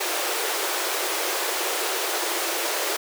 pink high-pass noise, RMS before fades -26 dBFS, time 0-2.97 s, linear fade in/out 10 ms, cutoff 330 Hz, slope 96 dB/octave, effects none

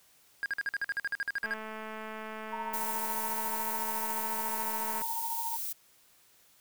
triangle tone bursts, 1625 Hz, G#6, 38 cents flat, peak -27 dBFS, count 15, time 0.43-1.537 s, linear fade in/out 0 ms, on 29 ms, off 48 ms
click train, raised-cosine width 0.5 ms, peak -27 dBFS, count 781, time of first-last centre 1.44-5.018 s, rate 218 Hz
sine tone with tremolo, 922 Hz, A#5, 19 cents flat, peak -32 dBFS, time 2.52-5.57 s, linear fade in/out 10 ms, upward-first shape triangle, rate 14 Hz, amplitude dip 70%
violet noise, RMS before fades -36 dBFS, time 2.73-5.73 s, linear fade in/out 10 ms
effects white hiss -63 dBFS RMS until 6.6 s

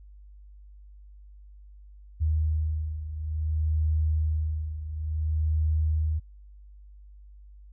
sine beating tone pair, 77.78 / 78.35 Hz, D#2 / D#2, 0 / +13 cents, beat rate 0.57 Hz, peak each -25 / -30 dBFS, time 2.2-6.2 s, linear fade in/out 20 ms, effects added 50 Hz sine -46 dBFS peak until 7.72 s

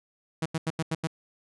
sawtooth tone bursts, 161 Hz, E3, 41 cents flat, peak -22 dBFS, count 6, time 0.42-1.072 s, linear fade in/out 5 ms, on 37 ms, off 86 ms, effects resampled to 24000 Hz

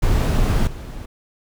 brown noise with level steps, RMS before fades -17 / -31 dBFS, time 0.02-1.06 s, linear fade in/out 10 ms, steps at 0.67 s, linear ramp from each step 2 ms, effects none

